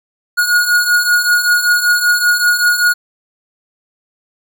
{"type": "beating tone pair", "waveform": "square", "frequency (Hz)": [1441, 1446.2], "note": ["F#6", "F#6"], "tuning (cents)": [-46, -40], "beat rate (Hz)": 5.2, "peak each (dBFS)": [-17, -12], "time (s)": [0.37, 2.94], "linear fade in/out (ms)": 20, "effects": []}